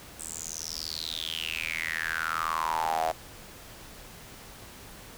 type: tone with high-pass filter sweep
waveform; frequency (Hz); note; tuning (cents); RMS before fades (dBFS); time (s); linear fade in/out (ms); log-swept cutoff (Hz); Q
sawtooth; 80.6; E2; -38; -32; 0.19-3.12; 10; 8400 to 670; 8.8
effects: pink hiss -47 dBFS RMS until 5.17 s